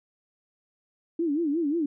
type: tone with vibrato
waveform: sine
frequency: 311.1 Hz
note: D#4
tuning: in tune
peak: -23 dBFS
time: 1.19-1.86 s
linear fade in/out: 5 ms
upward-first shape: sine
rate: 5.6 Hz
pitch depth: 180 cents each way
effects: none